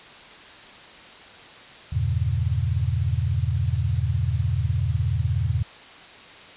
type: chord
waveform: sine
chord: E diminished seventh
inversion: none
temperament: just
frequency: 82.41 / 98.89 / 118.67 / 142.4 Hz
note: E2 / G2 / Bb2 / Db3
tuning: 0 / +16 / +31 / +47 cents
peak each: -25 / -26 / -25 / -29 dBFS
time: 1.92-5.63 s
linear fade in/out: 10 ms
effects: white hiss -44 dBFS RMS until 6.56 s + resampled to 8000 Hz